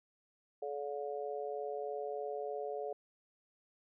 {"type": "harmonic tone", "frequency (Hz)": 143.2, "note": "D3", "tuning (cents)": -43, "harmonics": [3, 4, 5], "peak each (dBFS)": [-40, -42, -43], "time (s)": [0.62, 2.93], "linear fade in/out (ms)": 5, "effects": []}